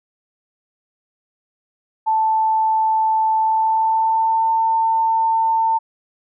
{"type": "tone with pitch glide", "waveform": "sine", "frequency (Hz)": [880, 898], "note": ["A5", "A5"], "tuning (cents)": [0, 35], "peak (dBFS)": -14, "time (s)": [2.06, 5.79], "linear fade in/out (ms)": 20, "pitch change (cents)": 35, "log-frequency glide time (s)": [3.38, 4.49], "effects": []}